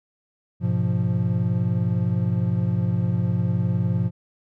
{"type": "chord", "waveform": "triangle", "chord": "F diminished", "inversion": "first", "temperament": "equal", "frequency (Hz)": [103.83, 123.47, 174.61], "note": ["Ab2", "Cb3", "F3"], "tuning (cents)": [0, 0, 0], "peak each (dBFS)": -22, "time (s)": [0.6, 4.11], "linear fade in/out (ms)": 50, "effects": []}